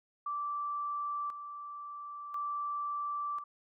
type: tone with tremolo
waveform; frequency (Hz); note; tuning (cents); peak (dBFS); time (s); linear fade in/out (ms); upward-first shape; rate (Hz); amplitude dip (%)
sine; 1167; D6; -11; -33; 0.26-3.44; 5; square; 0.48; 60
effects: none